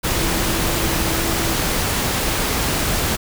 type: tone in noise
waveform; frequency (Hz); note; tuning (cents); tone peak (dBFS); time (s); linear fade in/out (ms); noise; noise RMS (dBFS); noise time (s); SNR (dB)
sine; 329.6; E4; 0; -27; 0.14-1.62; 20; pink; -20; 0.03-3.17; -10
effects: none